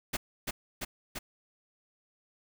pink noise with echo, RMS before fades -32 dBFS, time 0.13-0.17 s, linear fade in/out 10 ms, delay 340 ms, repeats 3, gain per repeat -2 dB, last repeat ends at 1.19 s, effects none

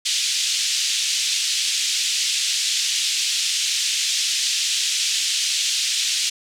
pink band-pass noise, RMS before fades -22 dBFS, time 0.05-6.3 s, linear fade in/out 10 ms, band 2900 to 7700 Hz, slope 24 dB/octave, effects none

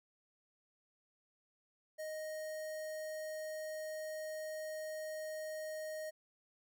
square tone with notch filter, 622.3 Hz, D#5, in tune, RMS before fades -43 dBFS, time 1.98-6.11 s, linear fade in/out 20 ms, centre 3300 Hz, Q 1.5, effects none

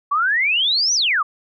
sine exponential two-way sweep, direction up then down, 1107 to 6130 to 1107 Hz, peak -15 dBFS, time 0.11-1.23 s, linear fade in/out 10 ms, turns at 0.94 s, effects none

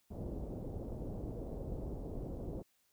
pink low-pass noise, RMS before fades -42 dBFS, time 0.1-2.63 s, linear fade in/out 20 ms, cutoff 590 Hz, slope 24 dB/octave, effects white hiss -75 dBFS RMS until 2.92 s

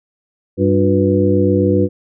harmonic tone with a mistuned harmonic, 98.1 Hz, G2, 2 cents sharp, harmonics 1 / 2 / 3 / 4 / 5, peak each -17 / -17 / -17 / -17 / -17 dBFS, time 0.57-1.89 s, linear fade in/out 50 ms, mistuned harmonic 4, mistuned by -140 cents, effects none

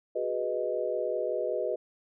sine chord, G# minor seventh, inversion third, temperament equal, 370 / 415.3 / 493.9 / 622.3 Hz, F#4 / G#4 / B4 / D#5, 0 / 0 / 0 / 0 cents, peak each -35 / -35 / -32 / -32 dBFS, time 0.15-1.76 s, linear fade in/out 10 ms, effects none

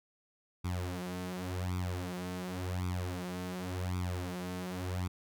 sawtooth tone with flanger, 90.6 Hz, F#2, 36 cents flat, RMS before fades -37 dBFS, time 0.64-5.08 s, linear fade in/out 10 ms, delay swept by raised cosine 0.84 to 6.54 ms, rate 0.9 Hz, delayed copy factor +1, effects none

